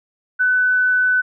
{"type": "tone", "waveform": "sine", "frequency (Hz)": 1501, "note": "F#6", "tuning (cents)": 24, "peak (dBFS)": -13, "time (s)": [0.39, 1.22], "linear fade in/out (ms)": 20, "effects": []}